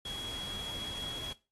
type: tone in noise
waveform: sine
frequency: 3322 Hz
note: G#7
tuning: in tune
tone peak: -38 dBFS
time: 0.05-1.33 s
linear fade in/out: 5 ms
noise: pink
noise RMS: -45 dBFS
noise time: 0.05-1.33 s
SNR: +4 dB
effects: noise-tail reverb RT60 0.3 s tail -19 dB re dry + AAC 32 kbps